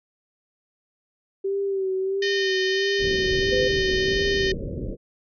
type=tone with vibrato; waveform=sine; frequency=387.3 Hz; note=G4; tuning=21 cents flat; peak=-22 dBFS; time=1.44-4.54 s; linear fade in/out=10 ms; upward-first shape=sine; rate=1.5 Hz; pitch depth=44 cents each way
type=harmonic tone; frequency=612 Hz; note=D#5; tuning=29 cents flat; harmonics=3 / 4 / 5 / 6 / 7 / 8 / 9 / 10; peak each=-26 / -38 / -30 / -35 / -35 / -36 / -42 / -42 dBFS; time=2.22-4.52 s; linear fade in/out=5 ms
type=low-pass noise; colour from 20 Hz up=pink; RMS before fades=-30 dBFS; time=2.98-4.97 s; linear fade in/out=50 ms; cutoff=570 Hz; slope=96 dB/octave
type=tone; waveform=sine; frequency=507 Hz; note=B4; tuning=45 cents sharp; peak=-21 dBFS; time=3.51-3.69 s; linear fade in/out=20 ms
effects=none